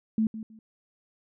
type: tone with echo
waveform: sine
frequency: 220 Hz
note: A3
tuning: in tune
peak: -21 dBFS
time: 0.18-0.27 s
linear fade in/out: 2 ms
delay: 160 ms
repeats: 2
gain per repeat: -13 dB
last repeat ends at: 0.59 s
effects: none